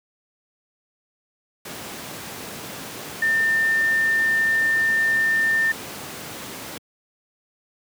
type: tone in noise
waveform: sine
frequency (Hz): 1800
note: A6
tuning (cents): +39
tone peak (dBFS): -17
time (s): 3.22-5.72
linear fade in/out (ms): 5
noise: pink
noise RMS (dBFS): -34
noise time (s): 1.65-6.78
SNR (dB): +14
effects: high-pass 150 Hz 12 dB/octave